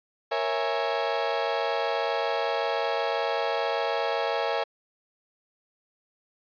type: chord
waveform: 35% pulse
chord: A# half-diminished seventh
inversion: none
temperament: equal with one note detuned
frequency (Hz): 466.2 / 551.5 / 659.3 / 830.6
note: A#4 / C#5 / E5 / G#5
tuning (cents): 0 / -9 / 0 / 0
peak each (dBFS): -29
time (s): 0.31-4.64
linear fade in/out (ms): 10
effects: resampled to 11025 Hz